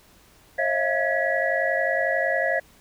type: tone cluster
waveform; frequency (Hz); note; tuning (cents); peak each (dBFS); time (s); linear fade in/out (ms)
sine; 542 / 636 / 687 / 1674 / 1942; C#5 / D#5 / F5 / G#6 / B6; -39 / +38 / -29 / +13 / -30; -27; 0.58-2.6; 10
effects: pink hiss -55 dBFS RMS until 2.8 s